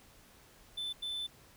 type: tone bursts at uneven times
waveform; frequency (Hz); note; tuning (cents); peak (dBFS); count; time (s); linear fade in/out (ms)
triangle; 3523; A7; +1; -34; 2; 0.77-0.93 / 1.02-1.27; 10
effects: pink hiss -60 dBFS RMS until 1.56 s